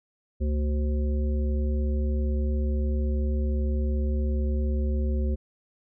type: harmonic tone with a mistuned harmonic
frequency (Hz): 74.8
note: D2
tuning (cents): +32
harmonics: 1 / 3 / 5 / 7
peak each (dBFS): -23 / -33 / -37 / -40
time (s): 0.4-5.36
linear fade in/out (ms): 20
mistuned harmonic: 1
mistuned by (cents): -150
effects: none